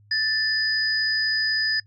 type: tone pair together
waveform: sine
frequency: 1760 / 4978 Hz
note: A6 / D#8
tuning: 0 / 0 cents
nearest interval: octave + tritone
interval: 1800 cents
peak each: -23 dBFS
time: 0.11-1.8 s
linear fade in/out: 5 ms
effects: noise-tail reverb RT60 0.1 s tail -25 dB re dry + added 103 Hz sine -52 dBFS peak until 1.86 s